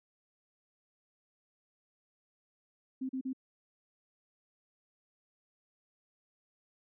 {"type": "tone bursts", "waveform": "sine", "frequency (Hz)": 261.6, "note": "C4", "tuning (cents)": 0, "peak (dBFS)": -33, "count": 3, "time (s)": [3.01, 3.332], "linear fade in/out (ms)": 10, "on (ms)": 82, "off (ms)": 38, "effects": []}